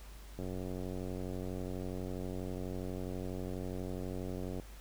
click train, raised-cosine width 2 ms, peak -28 dBFS, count 389, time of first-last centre 0.39-4.598 s, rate 92.2 Hz, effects added 50 Hz sine -48 dBFS peak until 4.8 s + pink hiss -57 dBFS RMS until 4.8 s

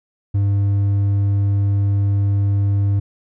sine tone with hard clipping, 100 Hz, G2, 35 cents sharp, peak -15 dBFS, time 0.34-3 s, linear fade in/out 10 ms, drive 3 dB, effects none

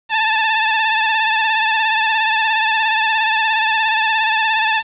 15% pulse tone with vibrato, 880 Hz, A5, in tune, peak -7 dBFS, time 0.09-4.83 s, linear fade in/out 50 ms, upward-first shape triangle, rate 17 Hz, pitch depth 57 cents each way, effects resampled to 8000 Hz + 7-bit

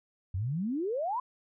sine exponential sweep, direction up, 85.6 to 1046.5 Hz, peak -29 dBFS, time 0.34-1.2 s, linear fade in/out 5 ms, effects none

